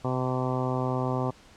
harmonic tone, 128.1 Hz, C3, 36 cents flat, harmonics 1 / 2 / 3 / 4 / 5 / 6 / 7 / 8 / 9, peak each -29 / -32 / -34 / -35 / -36 / -37 / -37 / -38 / -39 dBFS, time 0.04-1.31 s, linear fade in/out 10 ms, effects pink hiss -54 dBFS RMS until 1.56 s + low-pass 7000 Hz 12 dB/octave

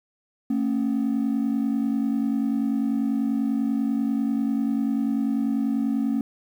triangle ring-modulated tone, 249.4 Hz, B3, 17 cents sharp, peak -15 dBFS, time 0.5-6.21 s, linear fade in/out 2 ms, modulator 25.1 Hz, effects tanh soft clip ceiling -15 dBFS + 9-bit

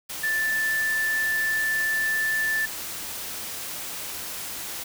sine tone in noise, 1760 Hz, A6, in tune, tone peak -22 dBFS, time 0.23-2.66 s, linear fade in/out 10 ms, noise white, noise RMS -34 dBFS, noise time 0.09-4.84 s, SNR +9 dB, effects none

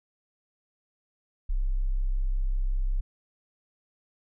sine tone, 32.7 Hz, C1, in tune, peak -23 dBFS, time 1.49-3.01 s, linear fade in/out 10 ms, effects none

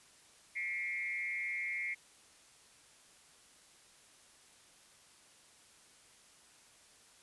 sine tone with frequency modulation, 2146 Hz, C7, 43 cents sharp, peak -35 dBFS, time 0.55-1.95 s, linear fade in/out 20 ms, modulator 185 Hz, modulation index 0.81, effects white hiss -62 dBFS RMS until 7.22 s + resampled to 24000 Hz

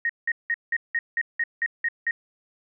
sine tone bursts, 1866 Hz, A#6, 1 cent sharp, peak -21 dBFS, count 10, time 0.05-2.11 s, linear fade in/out 2 ms, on 44 ms, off 180 ms, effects none

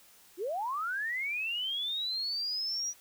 sine linear sweep, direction up, 318.1 to 5840 Hz, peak -31 dBFS, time 0.37-2.94 s, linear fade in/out 50 ms, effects white hiss -59 dBFS RMS until 3 s

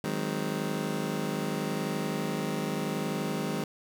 25% pulse chord, Ab dominant seventh, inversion second, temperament just, 155.74 / 186.89 / 207.7 / 259.6 Hz, Eb3 / Gb3 / Ab3 / C4, +2 / +18 / 0 / -13 cents, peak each -31 / -33 / -30 / -33 dBFS, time 0.04-3.64 s, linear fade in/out 2 ms, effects none

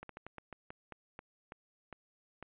slowing click train, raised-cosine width 0.5 ms, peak -30 dBFS, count 12, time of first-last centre 0.03-2.426 s, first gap 63 ms, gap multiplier 1.23, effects resampled to 8000 Hz

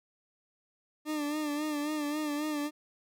40% pulse tone with vibrato, 298.9 Hz, D4, 31 cents sharp, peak -30 dBFS, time 1.05-2.71 s, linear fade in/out 50 ms, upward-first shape sine, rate 3.7 Hz, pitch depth 53 cents each way, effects none

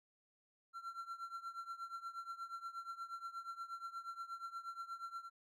triangle tone with tremolo, 1361 Hz, F6, 45 cents flat, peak -39 dBFS, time 0.73-5.3 s, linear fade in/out 50 ms, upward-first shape triangle, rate 8.4 Hz, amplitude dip 90%, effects none

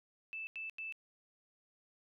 sine tone bursts, 2637 Hz, E7, in tune, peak -40 dBFS, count 3, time 0.33-0.924 s, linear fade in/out 0 ms, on 140 ms, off 87 ms, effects none

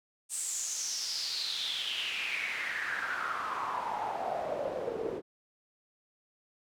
pink noise with band-pass filter sweep, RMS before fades -35 dBFS, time 0.29-5.22 s, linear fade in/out 50 ms, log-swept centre 8500 to 400 Hz, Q 6.1, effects none

